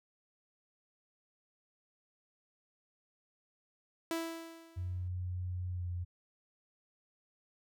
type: tone with exponential decay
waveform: sawtooth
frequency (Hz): 329.7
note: E4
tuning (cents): 0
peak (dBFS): -28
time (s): 4.11-5.08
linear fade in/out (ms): 1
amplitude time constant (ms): 210
type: tone with pitch glide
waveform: sine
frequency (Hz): 90.4 to 88.44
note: F#2 to F2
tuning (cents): -40 to +22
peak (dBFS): -35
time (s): 4.76-6.05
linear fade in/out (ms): 20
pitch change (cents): -38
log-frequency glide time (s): 5.69-5.86
effects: none